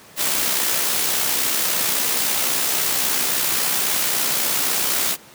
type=noise with amplitude modulation; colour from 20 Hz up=white; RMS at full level=-19 dBFS; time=0.16-5.17 s; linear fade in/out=50 ms; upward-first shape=sine; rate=63.7 Hz; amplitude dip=35%; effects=pink hiss -45 dBFS RMS until 5.34 s + high-pass 150 Hz 12 dB/octave